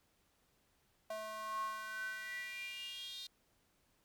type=tone with high-pass filter sweep; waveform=square; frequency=216.8 Hz; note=A3; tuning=25 cents flat; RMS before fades=-44 dBFS; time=1.1-3.27 s; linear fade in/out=5 ms; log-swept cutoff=730 to 3900 Hz; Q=8.2; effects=pink hiss -75 dBFS RMS until 4.04 s